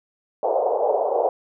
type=band-pass noise; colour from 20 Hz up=pink; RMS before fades=-21 dBFS; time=0.43-1.29 s; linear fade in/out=2 ms; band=440 to 830 Hz; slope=48 dB/octave; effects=none